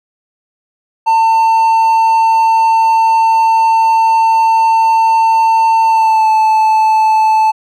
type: tone with pitch glide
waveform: triangle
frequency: 898 to 874.5 Hz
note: A5 to A5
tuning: +35 to -11 cents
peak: -5 dBFS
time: 1.06-7.52 s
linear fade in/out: 20 ms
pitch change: -46 cents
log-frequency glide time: 5.86-6.29 s
effects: none